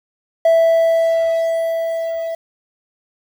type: tone with level ramp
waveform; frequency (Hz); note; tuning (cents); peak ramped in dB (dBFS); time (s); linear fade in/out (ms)
triangle; 659.3; E5; 0; -6 to -19; 0.45-2.35; 5
effects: tanh soft clip ceiling -3 dBFS + 7-bit